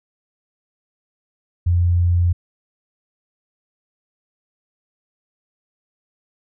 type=tone; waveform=sine; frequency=87.31 Hz; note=F2; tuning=in tune; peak=-13 dBFS; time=1.66-2.33 s; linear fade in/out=10 ms; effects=none